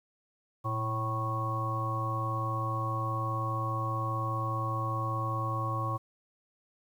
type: harmonic tone with a mistuned harmonic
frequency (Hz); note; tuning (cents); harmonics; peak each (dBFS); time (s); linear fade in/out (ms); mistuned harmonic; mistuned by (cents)
110; A2; 0; 1 / 3 / 5 / 7 / 9 / 10; -32 / -42 / -41 / -43 / -43 / -33; 0.64-5.98; 20; 1; +75
effects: 10-bit